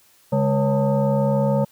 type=tone with frequency modulation; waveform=sine; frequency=206.8 Hz; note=G#3; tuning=7 cents flat; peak=-16 dBFS; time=0.32-1.65 s; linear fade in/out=10 ms; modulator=347 Hz; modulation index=1.5; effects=white hiss -56 dBFS RMS until 1.71 s